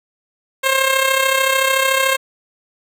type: tone with amplitude modulation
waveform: 10% pulse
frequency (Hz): 533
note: C5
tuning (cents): +32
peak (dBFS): -3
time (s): 0.63-2.17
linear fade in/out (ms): 20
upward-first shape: sine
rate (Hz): 33.6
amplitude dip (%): 55
effects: none